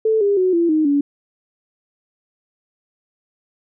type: tone with pitch steps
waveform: sine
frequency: 440 / 403.5 / 370 / 339.3 / 311.1 / 285.3 Hz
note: A4 / G#4 / F#4 / F4 / D#4 / C#4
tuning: 0 / -50 / 0 / -50 / 0 / +50 cents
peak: -13 dBFS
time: 0.05-1.01 s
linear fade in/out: 5 ms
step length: 160 ms
effects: none